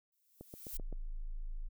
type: noise with exponential growth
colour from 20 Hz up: violet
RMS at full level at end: -42 dBFS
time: 0.12-0.77 s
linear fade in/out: 2 ms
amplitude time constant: 140 ms
type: click train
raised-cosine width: 2 ms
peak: -34 dBFS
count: 5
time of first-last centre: 0.41-0.927 s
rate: 7.74 Hz
type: tone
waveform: sine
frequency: 27.09 Hz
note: A0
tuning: 26 cents flat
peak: -37 dBFS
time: 0.73-1.69 s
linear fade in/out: 20 ms
effects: none